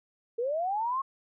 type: linear sweep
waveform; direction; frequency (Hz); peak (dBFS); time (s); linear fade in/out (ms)
sine; up; 448.6 to 1100; -27; 0.38-1.02; 10
effects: none